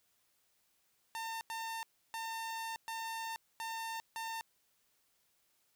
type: tone bursts at uneven times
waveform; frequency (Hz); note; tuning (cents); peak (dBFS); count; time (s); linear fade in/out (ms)
sawtooth; 904; A5; +47; -35; 6; 1.15-1.41 / 1.5-1.83 / 2.14-2.76 / 2.88-3.36 / 3.6-4 / 4.16-4.41; 0
effects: white hiss -75 dBFS RMS until 5.75 s